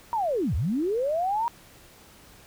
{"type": "linear two-way sweep", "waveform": "sine", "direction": "down then up", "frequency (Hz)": [960, 61.8, 960], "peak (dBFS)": -23, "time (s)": [0.13, 1.48], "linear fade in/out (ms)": 0, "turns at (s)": 0.55, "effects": ["pink hiss -52 dBFS RMS until 2.46 s"]}